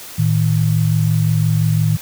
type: tone pair together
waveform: sine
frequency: 110.6 / 156.41 Hz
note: A2 / D#3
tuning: +9 / +9 cents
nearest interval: tritone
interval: 600 cents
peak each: -15 dBFS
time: 0.18-1.97 s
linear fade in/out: 10 ms
effects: white hiss -34 dBFS RMS until 2.01 s